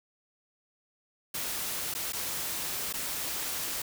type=noise with dropouts; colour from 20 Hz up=white; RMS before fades=-34 dBFS; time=1.34-3.82 s; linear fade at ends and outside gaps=5 ms; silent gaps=1.94-1.949 / 2.124-2.131 / 2.928-2.937 s; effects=none